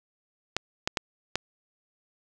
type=clicks; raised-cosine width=0.2 ms; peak=-8 dBFS; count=4; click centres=0.566 / 0.875 / 0.972 / 1.356 s; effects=none